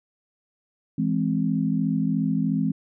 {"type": "chord", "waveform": "sine", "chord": "E augmented", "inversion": "none", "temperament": "equal", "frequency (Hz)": [164.81, 207.7, 261.6], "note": ["E3", "G#3", "B#3"], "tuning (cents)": [0, 0, 0], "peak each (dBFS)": -25, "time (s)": [0.98, 2.72], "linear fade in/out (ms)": 5, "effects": []}